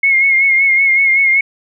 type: tone with vibrato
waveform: sine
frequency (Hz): 2160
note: C#7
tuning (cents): -45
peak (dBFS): -8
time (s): 0.03-1.41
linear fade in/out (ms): 5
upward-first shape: sine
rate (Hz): 5.3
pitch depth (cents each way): 42
effects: none